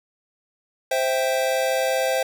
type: chord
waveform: square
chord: C major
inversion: none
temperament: equal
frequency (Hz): 523.3 / 659.3 / 784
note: C5 / E5 / G5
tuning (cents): 0 / 0 / 0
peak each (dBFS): -23 / -26 / -28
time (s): 0.91-2.23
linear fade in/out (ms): 5
effects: none